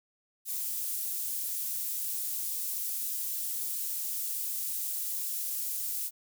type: high-pass noise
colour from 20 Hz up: pink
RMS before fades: -34 dBFS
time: 0.45-6.11 s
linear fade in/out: 50 ms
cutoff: 12000 Hz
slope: 12 dB/octave
effects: none